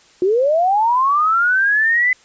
sine linear sweep, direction up, 348.7 to 2029 Hz, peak -12 dBFS, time 0.22-2.13 s, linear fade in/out 2 ms, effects white hiss -50 dBFS RMS until 2.24 s + resampled to 16000 Hz

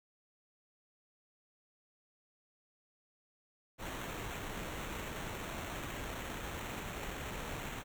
pink noise with sample-and-hold, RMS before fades -42 dBFS, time 3.78-7.84 s, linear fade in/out 50 ms, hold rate 4900 Hz, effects none

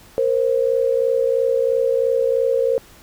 sine tone pair together, 466.2 / 529.2 Hz, A#4 / C5, 0 / +20 cents, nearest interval major second, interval 220 cents, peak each -18 dBFS, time 0.18-2.78 s, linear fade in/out 0 ms, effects pink hiss -47 dBFS RMS until 3.02 s

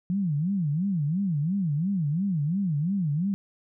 sine tone with vibrato, 170 Hz, F3, 46 cents flat, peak -23 dBFS, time 0.1-3.34 s, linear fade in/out 0 ms, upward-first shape sine, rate 2.9 Hz, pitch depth 300 cents each way, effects none

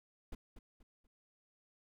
brown noise with echo, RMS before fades -43 dBFS, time 0.32-0.35 s, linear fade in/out 5 ms, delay 240 ms, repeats 3, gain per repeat -9 dB, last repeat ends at 1.07 s, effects none

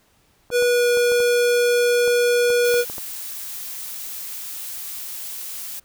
clicks, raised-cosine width 1 ms, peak -21 dBFS, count 10, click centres 0.503 / 0.624 / 0.972 / 1.119 / 1.203 / 2.078 / 2.503 / 2.741 / 2.899 / 2.982 s
square tone with pitch glide, 486.4 to 483 Hz, B4 to B4, -26 to -39 cents, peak -16 dBFS, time 0.51-2.85 s, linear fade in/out 50 ms, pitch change -13 cents, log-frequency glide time 0.65-0.88 s
blue noise, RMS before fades -32 dBFS, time 2.64-5.8 s, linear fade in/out 10 ms
effects pink hiss -60 dBFS RMS until 5.84 s

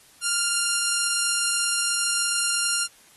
5% pulse tone, 1396.9 Hz, F6, in tune, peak -11 dBFS, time 0.21-2.88 s, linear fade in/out 50 ms, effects white hiss -54 dBFS RMS until 3.16 s + AAC 32 kbps

